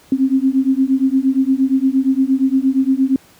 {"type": "beating tone pair", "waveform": "sine", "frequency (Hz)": [261.6, 270.2], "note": ["C4", "C#4"], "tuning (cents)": [0, -44], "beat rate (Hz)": 8.6, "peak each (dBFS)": -15, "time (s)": [0.12, 3.16], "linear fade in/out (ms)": 2, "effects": ["pink hiss -48 dBFS RMS until 3.39 s", "high-pass 80 Hz 12 dB/octave"]}